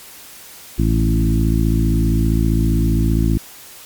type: harmonic tone with a mistuned harmonic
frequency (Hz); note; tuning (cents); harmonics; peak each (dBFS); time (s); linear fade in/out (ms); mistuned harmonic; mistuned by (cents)
55.2; A1; +6; 1 / 2 / 3 / 4 / 5 / 6; -16 / -19 / -21 / -22 / -23 / -24; 0.78-3.38; 10; 2; +19
effects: white hiss -39 dBFS RMS until 3.85 s + MP3 96 kbps